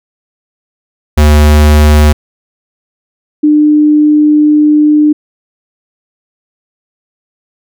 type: tone pair in turn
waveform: square / sine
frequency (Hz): 75.1 / 300.4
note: D2 / D4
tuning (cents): +39 / +39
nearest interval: 2 octaves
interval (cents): 2400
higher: second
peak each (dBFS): -3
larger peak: neither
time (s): 1.17-2.13 / 3.43-5.13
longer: second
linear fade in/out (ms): 10
effects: none